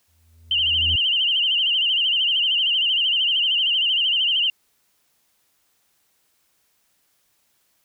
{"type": "tone with exponential growth", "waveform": "triangle", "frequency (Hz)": 82.41, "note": "E2", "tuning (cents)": 0, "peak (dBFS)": -21, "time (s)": [0.08, 0.96], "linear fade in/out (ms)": 5, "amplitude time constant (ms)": 190}
{"type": "tone with vibrato", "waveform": "sine", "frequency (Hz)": 2960, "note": "F#7", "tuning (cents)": 0, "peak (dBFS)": -17, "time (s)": [0.51, 4.5], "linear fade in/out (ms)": 2, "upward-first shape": "sine", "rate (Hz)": 13, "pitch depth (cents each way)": 110}
{"effects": ["white hiss -66 dBFS RMS until 7.84 s"]}